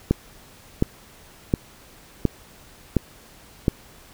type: click train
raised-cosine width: 3 ms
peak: -4 dBFS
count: 6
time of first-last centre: 0.11-3.681 s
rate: 1.4 Hz
effects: pink hiss -49 dBFS RMS until 4.13 s